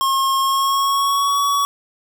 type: tone with pitch glide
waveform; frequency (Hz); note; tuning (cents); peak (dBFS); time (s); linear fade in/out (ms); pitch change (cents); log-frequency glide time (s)
square; 1077 to 1127.9; C6 to C#6; +50 to +30; -16; 0.01-1.65; 0; +80; 0.39-1.39
effects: none